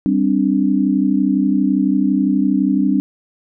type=chord; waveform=sine; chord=G suspended fourth; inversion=none; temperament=equal; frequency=196 / 261.6 / 293.7 Hz; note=G3 / C4 / D4; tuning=0 / 0 / 0 cents; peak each=-17 dBFS; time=0.06-3 s; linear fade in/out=0 ms; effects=none